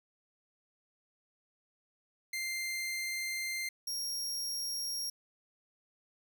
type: tone pair in turn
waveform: sawtooth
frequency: 2093 / 5588 Hz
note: C7 / F8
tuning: 0 / 0 cents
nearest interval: octave + perfect fourth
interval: 1700 cents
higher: second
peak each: -31 / -32 dBFS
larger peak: first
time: 2.33-3.69 / 3.87-5.1 s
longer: first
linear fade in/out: 5 ms
effects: none